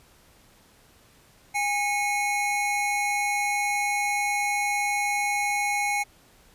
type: tone pair together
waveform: square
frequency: 819.2 / 2187 Hz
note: G#5 / C#7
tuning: -24 / -24 cents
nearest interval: octave + perfect fourth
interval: 1700 cents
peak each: -27 dBFS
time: 1.54-6.04 s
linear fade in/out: 20 ms
effects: pink hiss -57 dBFS RMS until 6.54 s + resampled to 32000 Hz